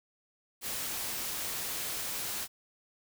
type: noise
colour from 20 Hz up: white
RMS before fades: -36 dBFS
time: 0.61-2.48 s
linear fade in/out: 50 ms
effects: none